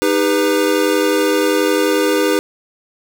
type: chord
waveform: square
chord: Eb augmented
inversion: none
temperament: equal with one note detuned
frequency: 311.1 / 401.9 / 493.9 Hz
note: Eb4 / G4 / B4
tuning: 0 / +43 / 0 cents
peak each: -18 dBFS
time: 0.02-2.39 s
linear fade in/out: 0 ms
effects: none